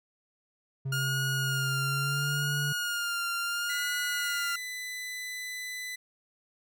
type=tone with pitch glide; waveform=triangle; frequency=134.5 to 144.15 Hz; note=C3 to D3; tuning=+48 to -32 cents; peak=-28 dBFS; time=0.85-2.73 s; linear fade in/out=10 ms; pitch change=+120 cents; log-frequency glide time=1.76-2.29 s
type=tone with vibrato; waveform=sawtooth; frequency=1417 Hz; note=F6; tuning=25 cents sharp; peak=-26 dBFS; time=0.92-4.56 s; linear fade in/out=5 ms; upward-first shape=sine; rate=0.73 Hz; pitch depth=35 cents each way
type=tone; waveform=sawtooth; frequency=2000 Hz; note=B6; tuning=21 cents sharp; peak=-32 dBFS; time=3.69-5.96 s; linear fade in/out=10 ms
effects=none